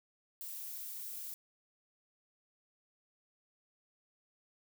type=noise; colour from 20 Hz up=violet; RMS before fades=-44 dBFS; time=0.41-1.34 s; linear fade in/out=0 ms; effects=none